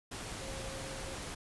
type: tone in noise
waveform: sine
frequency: 536 Hz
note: C5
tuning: 42 cents sharp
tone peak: -46 dBFS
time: 0.41-1.15 s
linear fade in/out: 10 ms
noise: pink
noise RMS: -42 dBFS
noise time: 0.11-1.35 s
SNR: -7 dB
effects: resampled to 24000 Hz